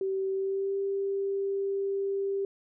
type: tone with pitch glide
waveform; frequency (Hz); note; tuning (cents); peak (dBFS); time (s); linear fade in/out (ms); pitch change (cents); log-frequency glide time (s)
sine; 384.8 to 394; G4 to G4; -32 to +9; -27; 0.01-2.45; 2; +41; 0.31-0.77
effects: none